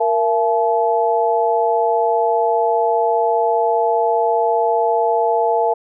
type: tone cluster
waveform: sine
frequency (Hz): 465.2 / 675 / 860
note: A#4 / E5 / A5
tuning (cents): -4 / +41 / -40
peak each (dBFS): -18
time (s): 0-5.74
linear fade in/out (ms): 10
effects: none